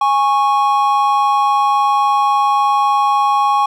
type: tone pair together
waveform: triangle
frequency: 825.6 / 1102 Hz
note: G#5 / C#6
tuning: -10 / -11 cents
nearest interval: perfect fourth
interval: 499 cents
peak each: -12 dBFS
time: 0.01-3.66 s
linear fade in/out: 5 ms
effects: none